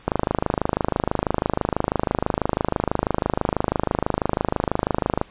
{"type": "click train", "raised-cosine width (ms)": 1, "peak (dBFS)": -5, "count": 135, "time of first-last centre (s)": [0.08, 5.214], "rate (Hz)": 26.1, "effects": ["pink hiss -49 dBFS RMS until 5.3 s", "resampled to 8000 Hz"]}